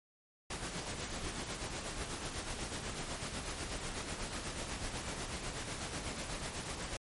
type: noise with tremolo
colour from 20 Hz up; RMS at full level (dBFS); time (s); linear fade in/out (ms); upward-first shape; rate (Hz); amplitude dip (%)
pink; -39; 0.5-6.97; 5; sine; 8.1; 45
effects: MP3 48 kbps